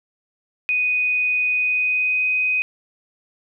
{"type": "tone with pitch glide", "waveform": "sine", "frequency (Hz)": [2489, 2506], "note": ["D#7", "D#7"], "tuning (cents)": [0, 12], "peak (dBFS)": -17, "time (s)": [0.69, 2.62], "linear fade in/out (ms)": 0, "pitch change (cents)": 12, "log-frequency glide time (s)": [1.52, 2.27], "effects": []}